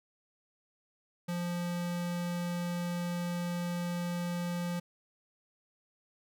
square tone, 174.61 Hz, F3, in tune, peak -33 dBFS, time 1.28-4.8 s, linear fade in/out 10 ms, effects none

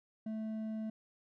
sine tone with hard clipping, 218.8 Hz, A3, 9 cents flat, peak -38 dBFS, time 0.26-0.9 s, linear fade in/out 5 ms, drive 5 dB, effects none

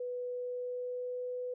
sine tone with pitch glide, 493.9 to 497.6 Hz, B4 to B4, 0 to +13 cents, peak -35 dBFS, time 0-1.54 s, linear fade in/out 5 ms, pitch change +13 cents, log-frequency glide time 0.31-1.27 s, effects none

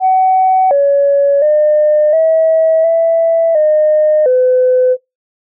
sine tone with pitch steps, 753 / 563 / 604 / 644 / 661 / 612 / 507 Hz, F#5 / C#5 / D5 / E5 / E5 / D#5 / B4, +30 / +27 / +48 / -41 / +5 / -29 / +45 cents, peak -6 dBFS, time 0-4.97 s, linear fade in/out 50 ms, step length 710 ms, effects noise-tail reverb RT60 0.2 s tail -22 dB re dry + tanh soft clip ceiling -2 dBFS

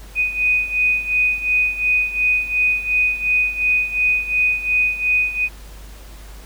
sine beating tone pair, 2489 / 2491.8 Hz, D#7 / D#7, 0 / +2 cents, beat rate 2.8 Hz, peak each -17 / -21 dBFS, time 0.15-5.49 s, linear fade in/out 50 ms, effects added 50 Hz sine -36 dBFS peak until 6.45 s + pink hiss -44 dBFS RMS until 6.45 s

